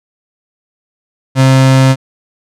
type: tone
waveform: 35% pulse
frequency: 132.5 Hz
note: C3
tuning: 22 cents sharp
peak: -3 dBFS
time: 1.35-1.96 s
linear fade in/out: 50 ms
effects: low-pass 9000 Hz 12 dB/octave